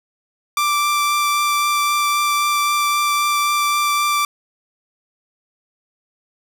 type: tone with vibrato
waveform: sawtooth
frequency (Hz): 1174.7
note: D6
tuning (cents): 0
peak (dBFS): -12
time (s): 0.57-4.25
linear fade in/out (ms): 2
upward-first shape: triangle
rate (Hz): 3.8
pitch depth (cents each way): 9
effects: none